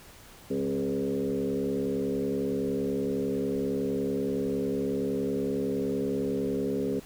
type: tone with frequency modulation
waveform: sine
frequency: 337.4 Hz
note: E4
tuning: 40 cents sharp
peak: -26 dBFS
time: 0.5-7 s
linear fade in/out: 10 ms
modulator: 70.8 Hz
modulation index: 2.2
effects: pink hiss -51 dBFS RMS until 7.05 s